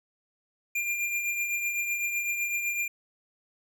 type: tone with tremolo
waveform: square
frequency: 2396 Hz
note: D7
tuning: 34 cents sharp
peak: -26 dBFS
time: 0.75-2.88 s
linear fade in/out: 5 ms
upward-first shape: triangle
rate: 7.9 Hz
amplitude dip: 50%
effects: none